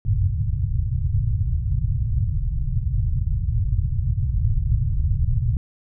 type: low-pass noise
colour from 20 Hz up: white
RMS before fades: -21 dBFS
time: 0.05-5.57 s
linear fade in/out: 2 ms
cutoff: 130 Hz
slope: 48 dB/octave
effects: none